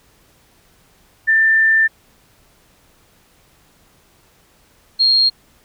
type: tone pair in turn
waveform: sine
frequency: 1783 / 4241 Hz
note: A6 / C8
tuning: +22 / +23 cents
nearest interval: octave + minor third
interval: 1501 cents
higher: second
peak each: -10 dBFS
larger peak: neither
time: 1.27-1.88 / 4.99-5.3 s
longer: first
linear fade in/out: 20 ms
effects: pink hiss -54 dBFS RMS until 5.64 s